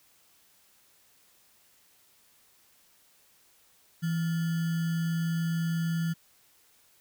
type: tone with sample-and-hold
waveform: sine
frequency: 165.6 Hz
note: E3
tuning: 8 cents sharp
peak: -26 dBFS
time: 4.02-6.14 s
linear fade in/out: 20 ms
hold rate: 1575 Hz
effects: white hiss -63 dBFS RMS until 7 s